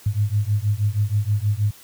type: beating tone pair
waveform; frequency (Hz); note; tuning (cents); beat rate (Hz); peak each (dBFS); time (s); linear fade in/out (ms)
sine; 101.1 / 107.4; G#2 / A2; -46 / -41; 6.3; -21 / -21; 0.06-1.71; 5
effects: white hiss -47 dBFS RMS until 1.83 s